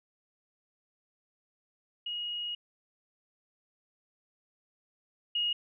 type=tone pair in turn; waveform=sine; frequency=2885 / 2874 Hz; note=F#7 / F7; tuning=-44 / +49 cents; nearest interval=unison; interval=7 cents; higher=first; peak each=-33 / -27 dBFS; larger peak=second; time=2.06-2.55 / 5.35-5.53 s; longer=first; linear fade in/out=5 ms; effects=none